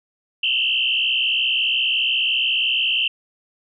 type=tone with frequency modulation; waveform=sine; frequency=2900 Hz; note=F#7; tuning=35 cents flat; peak=-17 dBFS; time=0.43-3.08 s; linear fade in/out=5 ms; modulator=62.9 Hz; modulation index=3.8; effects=none